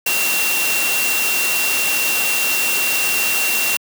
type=tone in noise; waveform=sine; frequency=2740 Hz; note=F7; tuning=34 cents flat; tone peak=-19 dBFS; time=0.06-3.77 s; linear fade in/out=5 ms; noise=white; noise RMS=-20 dBFS; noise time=0.06-3.77 s; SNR=-2 dB; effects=high-pass 200 Hz 12 dB/octave